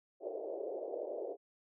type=band-pass noise; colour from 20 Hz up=pink; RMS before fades=-41 dBFS; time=0.2-1.37 s; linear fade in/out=50 ms; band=380 to 640 Hz; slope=48 dB/octave; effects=none